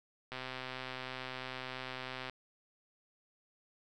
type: click train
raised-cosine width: 0.3 ms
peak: -25 dBFS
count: 256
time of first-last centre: 0.32-2.297 s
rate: 129 Hz
effects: none